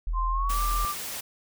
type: tone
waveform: sine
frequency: 41.2 Hz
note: E1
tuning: in tune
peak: -25 dBFS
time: 0.07-0.85 s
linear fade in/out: 0 ms
type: tone with pitch glide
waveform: sine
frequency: 1046.5 to 1181.5 Hz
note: C6 to D6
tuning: 0 to +10 cents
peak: -27 dBFS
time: 0.13-0.95 s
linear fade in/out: 50 ms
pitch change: +210 cents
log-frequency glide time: 0.29-0.62 s
type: noise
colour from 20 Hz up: white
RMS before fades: -35 dBFS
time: 0.49-1.21 s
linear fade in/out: 10 ms
effects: none